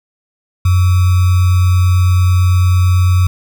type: tone with sample-and-hold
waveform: sine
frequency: 90.9 Hz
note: F#2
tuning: 30 cents flat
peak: -7 dBFS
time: 0.65-3.27 s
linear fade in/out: 5 ms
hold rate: 1225 Hz
effects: none